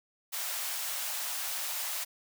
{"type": "high-pass noise", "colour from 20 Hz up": "white", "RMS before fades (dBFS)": -35, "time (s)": [0.32, 2.05], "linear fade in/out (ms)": 20, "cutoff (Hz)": 580, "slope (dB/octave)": 48, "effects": []}